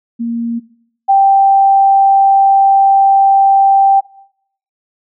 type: tone pair in turn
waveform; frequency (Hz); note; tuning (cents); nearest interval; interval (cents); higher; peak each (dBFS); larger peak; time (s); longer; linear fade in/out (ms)
sine; 233.1 / 784.1; A#3 / G5; 0 / 0; octave + major sixth; 2100; second; -15 / -5; second; 0.19-0.6 / 1.08-4.01; second; 20
effects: noise-tail reverb RT60 0.7 s tail -20 dB re dry